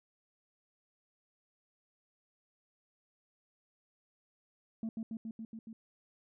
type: tone with echo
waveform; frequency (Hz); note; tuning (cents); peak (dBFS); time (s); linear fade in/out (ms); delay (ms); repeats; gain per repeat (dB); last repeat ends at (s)
sine; 223.8; A3; +30; -32; 4.83-4.89; 2; 140; 6; -2; 5.73
effects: tanh soft clip ceiling -33 dBFS